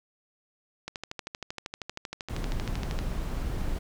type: click train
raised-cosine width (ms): 0.2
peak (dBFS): -18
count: 28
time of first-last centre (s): 0.88-2.989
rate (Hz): 12.8
type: noise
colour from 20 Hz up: brown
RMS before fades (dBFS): -31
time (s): 2.29-3.79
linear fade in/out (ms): 10
effects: none